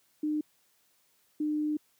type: tone pair in turn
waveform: sine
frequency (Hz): 303.1 / 301.9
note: D#4 / D4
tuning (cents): -45 / +48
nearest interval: unison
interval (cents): 7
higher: first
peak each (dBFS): -27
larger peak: neither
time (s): 0.23-0.41 / 1.4-1.77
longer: second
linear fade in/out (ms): 5
effects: white hiss -69 dBFS RMS until 1.99 s + high-pass 80 Hz 12 dB/octave